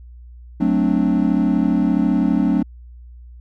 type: chord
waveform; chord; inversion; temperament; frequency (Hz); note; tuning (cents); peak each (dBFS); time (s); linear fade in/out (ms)
triangle; D dominant seventh; first; equal; 185 / 220 / 261.6 / 293.7; F#3 / A3 / C4 / D4; 0 / 0 / 0 / 0; -18; 0.6-2.63; 10
effects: added 60 Hz sine -37 dBFS peak until 3.4 s